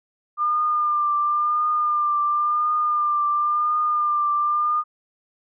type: tone with vibrato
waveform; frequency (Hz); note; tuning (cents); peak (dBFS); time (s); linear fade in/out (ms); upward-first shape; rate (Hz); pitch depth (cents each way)
sine; 1200; D6; +37; -18; 0.37-4.84; 50; triangle; 0.95; 33
effects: none